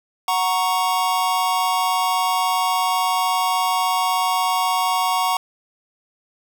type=chord; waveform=square; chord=F# major; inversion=none; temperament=equal; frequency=740 / 932.3 / 1108.7 Hz; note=F#5 / A#5 / C#6; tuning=0 / 0 / 0 cents; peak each=-23 dBFS; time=0.28-5.37 s; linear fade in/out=2 ms; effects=none